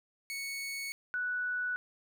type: tone pair in turn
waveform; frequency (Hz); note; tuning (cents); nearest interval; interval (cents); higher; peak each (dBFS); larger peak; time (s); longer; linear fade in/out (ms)
sawtooth / sine; 2216 / 1479; C#7 / F#6; -1 / -1; perfect fifth; 700; first; -33 / -31; second; 0.3-0.92 / 1.14-1.76; neither; 0
effects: none